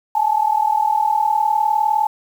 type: tone pair together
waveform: sine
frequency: 840.3 / 880 Hz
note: G#5 / A5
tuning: +20 / 0 cents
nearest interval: minor second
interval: 80 cents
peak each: -17 dBFS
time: 0.15-2.07 s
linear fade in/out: 5 ms
effects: 7-bit